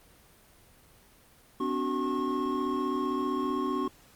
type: tone cluster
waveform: triangle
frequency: 255.3 / 290.8 / 374.3 / 1083 Hz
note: C4 / D4 / F#4 / C#6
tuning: -42 / -17 / +20 / -41 cents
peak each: -31 dBFS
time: 1.6-3.88 s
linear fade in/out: 5 ms
effects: pink hiss -58 dBFS RMS until 4.15 s + Opus 24 kbps